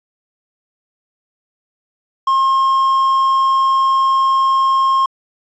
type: tone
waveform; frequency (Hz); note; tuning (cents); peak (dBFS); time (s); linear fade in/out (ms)
triangle; 1070; C6; +38; -9; 2.27-5.06; 5
effects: resampled to 16000 Hz + 8-bit